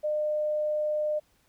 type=tone; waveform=sine; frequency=605 Hz; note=D#5; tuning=49 cents flat; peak=-25 dBFS; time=0.03-1.2 s; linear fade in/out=20 ms; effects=pink hiss -67 dBFS RMS until 1.48 s